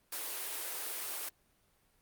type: high-pass noise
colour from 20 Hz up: white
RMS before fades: -39 dBFS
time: 0.12-1.29 s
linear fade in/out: 5 ms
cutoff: 310 Hz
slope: 48 dB/octave
effects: pink hiss -71 dBFS RMS until 2.01 s + Opus 32 kbps

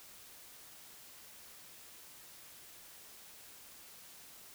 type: silence
effects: white hiss -55 dBFS RMS until 4.54 s

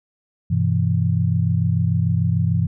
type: chord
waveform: sine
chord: E minor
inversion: first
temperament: equal with one note detuned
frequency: 98 / 124.76 / 164.81 Hz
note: G2 / B2 / E3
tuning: 0 / +18 / 0 cents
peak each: -20 / -21 / -20 dBFS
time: 0.5-2.67 s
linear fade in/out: 10 ms
effects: none

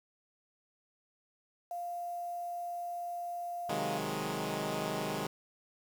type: tone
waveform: sine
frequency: 699 Hz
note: F5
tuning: 1 cent sharp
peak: -36 dBFS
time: 1.71-3.98 s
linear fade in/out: 2 ms
type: chord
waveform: 10% pulse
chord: Ab dominant seventh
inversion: first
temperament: equal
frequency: 130.81 / 155.56 / 185 / 207.7 Hz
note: C3 / Eb3 / Gb3 / Ab3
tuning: 0 / 0 / 0 / 0 cents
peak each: -34 / -30 / -33 / -29 dBFS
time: 3.69-5.27 s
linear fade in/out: 5 ms
effects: 9-bit

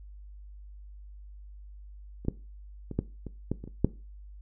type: clicks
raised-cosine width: 3 ms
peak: -28 / -13 / -23 / -13 / -25 / -15 / -27 / -29 / -8 dBFS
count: 9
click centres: 2.25 / 2.284 / 2.913 / 2.99 / 3.267 / 3.516 / 3.64 / 3.676 / 3.846 s
effects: noise-tail reverb RT60 0.3 s tail -18 dB re dry + added 50 Hz sine -44 dBFS peak until 4.41 s

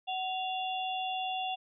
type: tone cluster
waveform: sine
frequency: 749 / 2784 / 3439 Hz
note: F#5 / F7 / A7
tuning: +21 / -6 / -40 cents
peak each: -33 / -39 / -40 dBFS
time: 0.07-1.56 s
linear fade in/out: 20 ms
effects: none

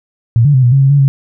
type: tone with pitch steps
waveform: sine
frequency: 115.7 / 145.2 / 129.8 / 121.7 / 136.8 / 135.8 / 142.4 / 137 Hz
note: A#2 / D3 / C3 / B2 / C#3 / C#3 / C#3 / C#3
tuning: -13 / -19 / -13 / -25 / -23 / -35 / +47 / -20 cents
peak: -5 dBFS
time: 0.36-1.08 s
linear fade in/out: 0 ms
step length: 90 ms
effects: none

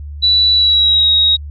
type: tone with pitch glide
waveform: sine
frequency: 3951 to 3790 Hz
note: B7 to A#7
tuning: 0 to +28 cents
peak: -8 dBFS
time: 0.22-1.37 s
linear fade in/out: 20 ms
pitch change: -72 cents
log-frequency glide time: 0.54-1.1 s
effects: added 73 Hz sine -25 dBFS peak until 1.5 s

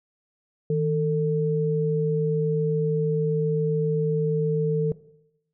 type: tone pair together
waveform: sine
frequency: 157.86 / 446.5 Hz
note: D#3 / A4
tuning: +25 / +25 cents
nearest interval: octave + tritone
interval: 1800 cents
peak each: -23 dBFS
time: 0.7-4.92 s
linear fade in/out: 2 ms
effects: noise-tail reverb RT60 0.8 s tail -18 dB re dry

